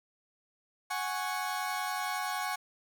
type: chord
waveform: 30% pulse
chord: F# suspended second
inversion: none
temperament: equal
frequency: 740 / 830.6 / 1108.7 Hz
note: F#5 / G#5 / C#6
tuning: 0 / 0 / 0 cents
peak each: -34 dBFS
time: 0.9-2.56 s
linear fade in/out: 10 ms
effects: none